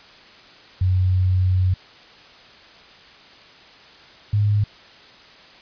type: tone pair in turn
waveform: sine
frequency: 92.4 / 103.72 Hz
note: F#2 / G#2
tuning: -2 / -2 cents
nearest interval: major second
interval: 200 cents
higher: second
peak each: -15 dBFS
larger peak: neither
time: 0.81-1.74 / 4.33-4.64 s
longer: first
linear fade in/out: 5 ms
effects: white hiss -46 dBFS RMS until 5.61 s + resampled to 11025 Hz